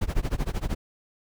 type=noise with tremolo; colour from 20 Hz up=brown; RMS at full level=-23 dBFS; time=0.01-0.75 s; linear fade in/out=10 ms; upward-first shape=sine; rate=13 Hz; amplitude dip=95%; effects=none